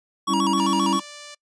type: tone with vibrato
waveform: square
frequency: 1031 Hz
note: C6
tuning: 26 cents flat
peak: -22 dBFS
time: 0.27-1 s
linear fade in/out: 10 ms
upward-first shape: square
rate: 7.6 Hz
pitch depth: 140 cents each way
type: chord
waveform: triangle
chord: C# diminished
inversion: second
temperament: equal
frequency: 196 / 277.2 / 329.6 Hz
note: G3 / C#4 / E4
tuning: 0 / 0 / 0 cents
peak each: -23 dBFS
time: 0.27-1.01 s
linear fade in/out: 50 ms
type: tone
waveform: 5% pulse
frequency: 587.3 Hz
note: D5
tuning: in tune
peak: -27 dBFS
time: 0.57-1.35 s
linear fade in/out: 10 ms
effects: noise-tail reverb RT60 0.1 s tail -24 dB re dry + resampled to 22050 Hz